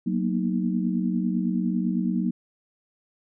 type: chord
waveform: sine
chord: B major seventh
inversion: second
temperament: equal with one note detuned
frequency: 185 / 233.1 / 243 / 311.1 Hz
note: F#3 / A#3 / B3 / D#4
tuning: 0 / 0 / -28 / 0 cents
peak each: -25 / -27 / -31 / -31 dBFS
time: 0.06-2.31 s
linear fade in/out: 10 ms
effects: none